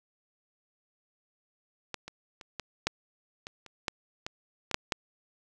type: clicks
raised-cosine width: 0.2 ms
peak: -17 / -24 / -28 / -18 / -9 / -23 / -30 / -12 / -18 / -17 / -6 / -10 dBFS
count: 12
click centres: 1.943 / 2.08 / 2.412 / 2.597 / 2.87 / 3.469 / 3.663 / 3.882 / 4.265 / 4.713 / 4.744 / 4.922 s
effects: none